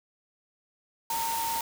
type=tone in noise; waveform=sine; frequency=916 Hz; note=A#5; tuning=31 cents flat; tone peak=-29 dBFS; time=1.1-1.61 s; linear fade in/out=2 ms; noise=white; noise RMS=-34 dBFS; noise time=1.1-1.61 s; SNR=+2 dB; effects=none